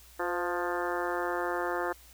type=harmonic tone with a mistuned harmonic; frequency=176.2 Hz; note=F3; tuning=16 cents sharp; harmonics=2 / 3 / 4 / 5 / 6 / 7 / 8 / 9 / 10; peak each=-34 / -36 / -37 / -38 / -39 / -39 / -40 / -41 / -41 dBFS; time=0.19-1.93 s; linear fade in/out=10 ms; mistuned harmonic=3; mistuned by=-37 cents; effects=added 60 Hz sine -56 dBFS peak until 2.13 s + white hiss -56 dBFS RMS until 2.13 s